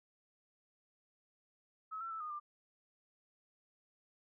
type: tone with pitch steps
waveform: sine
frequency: 1286 / 1347 / 1316 / 1229 / 1191 Hz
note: E6 / E6 / E6 / D#6 / D6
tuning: -43 / +37 / -3 / -22 / +24 cents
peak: -40 dBFS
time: 1.91-2.4 s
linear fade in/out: 20 ms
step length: 98 ms
effects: none